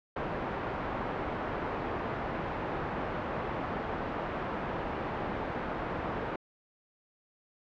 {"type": "low-pass noise", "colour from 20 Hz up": "white", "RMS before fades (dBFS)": -35, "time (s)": [0.16, 6.36], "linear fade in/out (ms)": 5, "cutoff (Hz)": 1000, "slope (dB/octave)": 12, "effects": ["low-pass 3000 Hz 12 dB/octave"]}